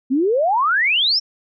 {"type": "exponential sweep", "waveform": "sine", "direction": "up", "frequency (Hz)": [246.9, 5600], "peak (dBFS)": -14, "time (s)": [0.1, 1.2], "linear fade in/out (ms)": 20, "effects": []}